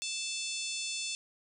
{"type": "harmonic tone with a mistuned harmonic", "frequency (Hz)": 880, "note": "A5", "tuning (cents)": 0, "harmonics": [3, 4, 5, 6, 7, 8, 9, 10], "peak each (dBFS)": [-40, -41, -42, -43, -43, -44, -45, -45], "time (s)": [0.02, 1.15], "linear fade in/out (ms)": 0, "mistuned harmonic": 9, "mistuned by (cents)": -56, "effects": []}